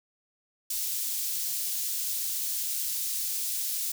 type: high-pass noise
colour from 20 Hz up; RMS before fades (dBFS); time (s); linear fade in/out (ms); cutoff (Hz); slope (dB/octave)
white; -31; 0.7-3.92; 5; 4700; 12
effects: none